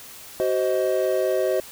triangle chord, C diminished, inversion second, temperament just, 376.7 / 523.3 / 627.9 Hz, Gb4 / C5 / Eb5, +31 / 0 / +16 cents, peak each -22 dBFS, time 0.4-1.6 s, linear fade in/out 0 ms, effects white hiss -42 dBFS RMS until 1.71 s

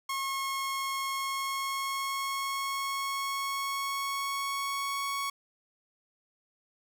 sawtooth tone with pitch glide, 1086 to 1111.4 Hz, C#6 to C#6, -36 to +4 cents, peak -27 dBFS, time 0.09-5.3 s, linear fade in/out 5 ms, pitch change +40 cents, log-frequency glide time 1.07-5.07 s, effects none

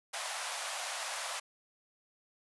pink high-pass noise, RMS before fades -38 dBFS, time 0.13-1.4 s, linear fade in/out 10 ms, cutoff 610 Hz, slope 48 dB/octave, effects resampled to 24000 Hz

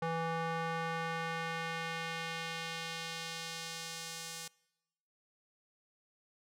square tone with band-pass filter sweep, 164.81 Hz, E3, in tune, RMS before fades -39 dBFS, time 0.02-4.48 s, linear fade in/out 5 ms, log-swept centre 880 to 7200 Hz, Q 0.92, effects noise-tail reverb RT60 1.0 s tail -25 dB re dry

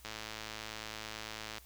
click train, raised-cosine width 0.2 ms, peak -24 dBFS, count 168, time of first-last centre 0.05-1.582 s, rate 109 Hz, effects added 60 Hz sine -58 dBFS peak until 1.65 s + white hiss -60 dBFS RMS until 1.65 s

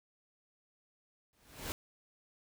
pink noise with exponential growth, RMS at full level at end -36 dBFS, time 1.33-1.72 s, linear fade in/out 0 ms, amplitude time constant 83 ms, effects none

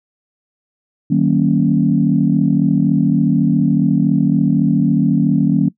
sine chord, D# minor seventh, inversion none, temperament equal with one note detuned, 155.56 / 189.65 / 233.1 / 277.2 Hz, D#3 / F#3 / A#3 / C#4, 0 / +43 / 0 / 0 cents, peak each -16 dBFS, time 1.1-5.69 s, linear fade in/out 10 ms, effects noise-tail reverb RT60 0.1 s tail -20 dB re dry + tanh soft clip ceiling 0 dBFS

